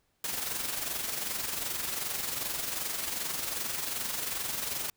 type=noise with amplitude modulation; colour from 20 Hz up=white; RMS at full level=-32 dBFS; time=0.24-4.9 s; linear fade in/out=2 ms; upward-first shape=sine; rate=22.6 Hz; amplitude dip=50%; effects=pink hiss -74 dBFS RMS until 4.96 s